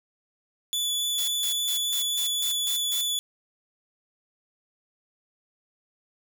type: tone with vibrato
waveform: sawtooth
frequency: 3453 Hz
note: A7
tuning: 33 cents flat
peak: -22 dBFS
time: 0.73-3.19 s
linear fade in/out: 0 ms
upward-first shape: sine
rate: 3.6 Hz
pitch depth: 8 cents each way
type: noise bursts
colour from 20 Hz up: blue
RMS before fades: -33 dBFS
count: 8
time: 1.18-3.014 s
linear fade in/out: 2 ms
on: 98 ms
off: 150 ms
effects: none